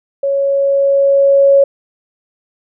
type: tone with level ramp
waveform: sine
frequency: 554.4 Hz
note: C#5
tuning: in tune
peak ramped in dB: -12 to -4 dBFS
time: 0.23-1.64 s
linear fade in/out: 5 ms
effects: none